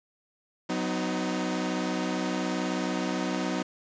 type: chord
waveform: sawtooth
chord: B major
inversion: second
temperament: equal with one note detuned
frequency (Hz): 185 / 252 / 311.1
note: F#3 / B3 / D#4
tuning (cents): 0 / +35 / 0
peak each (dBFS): -28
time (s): 0.69-3.63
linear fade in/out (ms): 10
effects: resampled to 16000 Hz + 8-bit